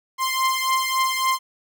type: beating tone pair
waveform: sawtooth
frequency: 1046.5 / 1050.1 Hz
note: C6 / C6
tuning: 0 / +6 cents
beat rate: 3.6 Hz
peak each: -18 / -20 dBFS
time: 0.18-1.39 s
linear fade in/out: 50 ms
effects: none